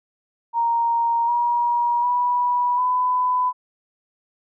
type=tone with pitch steps; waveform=sine; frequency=932.3 / 954.6 / 977.5 / 1000.9 Hz; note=A#5 / A#5 / B5 / B5; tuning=0 / +41 / -18 / +23 cents; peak=-17 dBFS; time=0.53-3.53 s; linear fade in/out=50 ms; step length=750 ms; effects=none